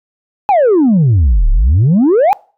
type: exponential two-way sweep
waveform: sine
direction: down then up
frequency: 855 to 32.63 to 855 Hz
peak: -4 dBFS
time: 0.49-2.33 s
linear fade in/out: 0 ms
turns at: 1.5 s
effects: noise-tail reverb RT60 0.4 s tail -26 dB re dry + tanh soft clip ceiling -5 dBFS